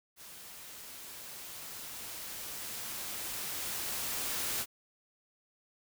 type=noise with level ramp; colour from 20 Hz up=white; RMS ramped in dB=-50 to -34 dBFS; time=0.16-4.66 s; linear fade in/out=50 ms; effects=none